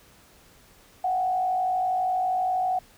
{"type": "tone with frequency modulation", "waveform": "sine", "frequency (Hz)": 740, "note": "F#5", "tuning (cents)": 0, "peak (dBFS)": -22, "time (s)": [1.04, 2.79], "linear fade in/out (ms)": 5, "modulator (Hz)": 52.4, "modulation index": 0.46, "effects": ["pink hiss -55 dBFS RMS until 2.97 s"]}